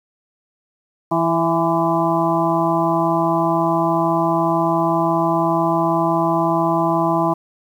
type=harmonic tone with a mistuned harmonic; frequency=165.9 Hz; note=E3; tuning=11 cents sharp; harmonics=1 / 2 / 4 / 5 / 6 / 7; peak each=-23 / -20 / -21 / -23 / -21 / -27 dBFS; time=1.11-7.34 s; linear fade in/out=10 ms; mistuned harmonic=6; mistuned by=+31 cents; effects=8-bit